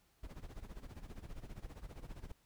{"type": "noise with tremolo", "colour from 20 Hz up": "brown", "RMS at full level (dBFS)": -45, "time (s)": [0.23, 2.32], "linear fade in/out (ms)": 5, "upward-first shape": "sine", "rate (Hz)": 15, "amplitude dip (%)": 85, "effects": ["pink hiss -73 dBFS RMS until 2.45 s"]}